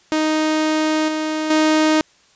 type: tone with level steps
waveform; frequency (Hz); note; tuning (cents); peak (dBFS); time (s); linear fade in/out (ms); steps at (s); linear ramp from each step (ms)
sawtooth; 311.1; D#4; 0; -12 / -16 / -9; 0.12-2.01; 0; 1.08 / 1.5; 5
effects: white hiss -54 dBFS RMS until 2.35 s + resampled to 16000 Hz